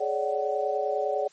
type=tone cluster; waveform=sine; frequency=421.6 / 560 / 590 / 750 Hz; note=G#4 / C#5 / D5 / F#5; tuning=+26 / +18 / +8 / +23 cents; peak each=-30 dBFS; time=0-1.28 s; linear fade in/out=10 ms; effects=white hiss -58 dBFS RMS until 1.32 s + MP3 32 kbps